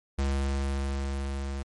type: tone with level ramp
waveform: square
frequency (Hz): 68.7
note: C#2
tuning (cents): -15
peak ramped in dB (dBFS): -25 to -32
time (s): 0.18-1.63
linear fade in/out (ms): 10
effects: MP3 48 kbps